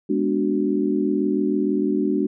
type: chord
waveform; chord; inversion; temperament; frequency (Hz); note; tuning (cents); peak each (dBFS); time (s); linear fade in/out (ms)
sine; G# half-diminished seventh; none; equal with one note detuned; 207.7 / 246.9 / 293.7 / 371.7; G#3 / B3 / D4 / F#4; 0 / 0 / 0 / +8; -24 / -27 / -22 / -24; 0.09-2.27; 10
effects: none